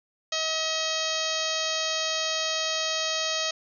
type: harmonic tone with a mistuned harmonic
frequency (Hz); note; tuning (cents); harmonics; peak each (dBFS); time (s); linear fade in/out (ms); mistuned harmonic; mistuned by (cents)
637; D#5; +41; 1 / 2 / 3 / 4 / 5 / 6 / 7 / 8 / 9 / 10; -33 / -36 / -36 / -36 / -33 / -34 / -34 / -35 / -38 / -35; 0.32-3.51; 5; 10; +32
effects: none